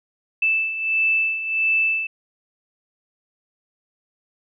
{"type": "beating tone pair", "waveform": "sine", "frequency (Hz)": [2637, 2638.5], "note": ["E7", "E7"], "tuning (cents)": [0, 1], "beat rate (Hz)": 1.5, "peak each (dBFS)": [-25, -19], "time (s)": [0.42, 2.07], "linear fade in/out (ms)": 5, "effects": []}